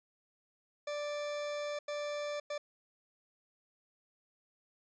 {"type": "tone bursts at uneven times", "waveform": "40% pulse", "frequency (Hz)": 587.3, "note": "D5", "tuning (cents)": 0, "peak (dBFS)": -35, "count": 3, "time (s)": [[0.87, 1.79], [1.88, 2.4], [2.5, 2.58]], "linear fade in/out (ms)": 5, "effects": ["resampled to 16000 Hz"]}